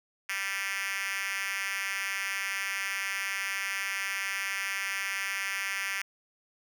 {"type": "tone with high-pass filter", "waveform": "5% pulse", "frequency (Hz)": 195.8, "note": "G3", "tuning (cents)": -2, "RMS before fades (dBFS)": -33, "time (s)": [0.29, 6.02], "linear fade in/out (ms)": 5, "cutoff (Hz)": 2000, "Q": 1.9, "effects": []}